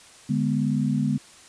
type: chord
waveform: sine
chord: G# diminished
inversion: second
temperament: equal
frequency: 146.83 / 207.7 / 246.9 Hz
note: D3 / G#3 / B3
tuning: 0 / 0 / 0 cents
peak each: -25 dBFS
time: 0.29-1.18 s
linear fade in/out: 10 ms
effects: white hiss -49 dBFS RMS until 1.48 s + resampled to 22050 Hz